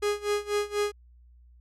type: tone with tremolo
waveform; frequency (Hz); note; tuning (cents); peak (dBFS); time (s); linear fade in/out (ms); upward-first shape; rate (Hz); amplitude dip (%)
45% pulse; 413.2; G#4; -9; -23; 0.02-0.92; 10; sine; 4.1; 90
effects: added 60 Hz sine -52 dBFS peak until 1.6 s + low-pass 10000 Hz 12 dB/octave